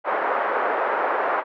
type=band-pass noise; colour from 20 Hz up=pink; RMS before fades=-23 dBFS; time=0.04-1.44 s; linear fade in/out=50 ms; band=470 to 1600 Hz; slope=24 dB/octave; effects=none